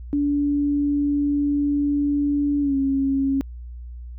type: tone with pitch glide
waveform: sine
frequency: 288 to 272.2 Hz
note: D4 to C#4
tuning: -34 to -31 cents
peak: -18 dBFS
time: 0.13-3.41 s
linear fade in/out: 0 ms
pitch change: -97 cents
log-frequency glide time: 2.61-2.76 s
effects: added 60 Hz sine -33 dBFS peak until 4.18 s